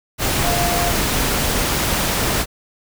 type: tone in noise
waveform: sine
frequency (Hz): 698.5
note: F5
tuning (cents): 0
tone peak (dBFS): -21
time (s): 0.42-0.93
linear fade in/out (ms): 50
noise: pink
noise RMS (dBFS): -19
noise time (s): 0.18-2.46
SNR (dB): -5
effects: none